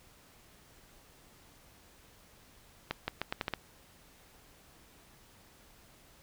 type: accelerating click train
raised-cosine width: 0.3 ms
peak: -16 dBFS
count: 7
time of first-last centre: 2.91-3.537 s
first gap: 170 ms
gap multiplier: 0.8
effects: pink hiss -60 dBFS RMS until 6.22 s